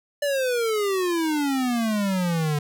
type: exponential sweep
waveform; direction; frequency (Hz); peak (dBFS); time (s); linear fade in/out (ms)
square; down; 587.3 to 144.8; -22; 0.22-2.59; 5
effects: none